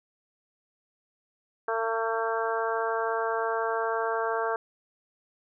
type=harmonic tone; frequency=225.8 Hz; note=A3; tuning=45 cents sharp; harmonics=2 / 3 / 4 / 5 / 6 / 7; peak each=-30 / -32 / -33 / -34 / -35 / -35 dBFS; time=1.68-4.56 s; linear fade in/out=2 ms; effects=none